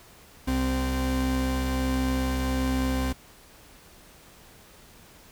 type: tone pair together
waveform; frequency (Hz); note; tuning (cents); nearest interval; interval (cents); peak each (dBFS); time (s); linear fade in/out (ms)
40% pulse; 65.24 / 259.6; C2 / C4; -4 / -13; 2 octaves; 2391; -26; 0.47-3.13; 10
effects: pink hiss -52 dBFS RMS until 5.31 s